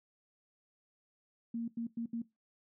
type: tone bursts at uneven times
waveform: sine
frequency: 231.8 Hz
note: A#3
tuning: 10 cents flat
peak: -34 dBFS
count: 4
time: 1.54-1.68 / 1.77-1.87 / 1.97-2.06 / 2.13-2.22 s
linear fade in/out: 5 ms
effects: noise-tail reverb RT60 0.2 s tail -19 dB re dry